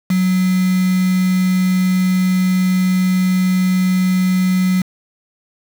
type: tone with quantisation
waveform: sine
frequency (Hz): 184.7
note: F#3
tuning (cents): -3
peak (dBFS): -12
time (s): 0.1-4.82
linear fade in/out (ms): 5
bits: 4
effects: none